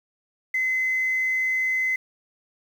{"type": "tone", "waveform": "sine", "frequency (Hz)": 2045, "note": "C7", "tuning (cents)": -40, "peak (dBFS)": -20, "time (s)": [0.54, 1.96], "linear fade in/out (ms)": 5, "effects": ["tanh soft clip ceiling -16 dBFS", "8-bit"]}